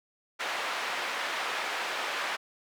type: band-pass noise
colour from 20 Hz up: white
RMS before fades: -33 dBFS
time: 0.39-2.37 s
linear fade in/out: 20 ms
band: 580 to 2200 Hz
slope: 12 dB/octave
effects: none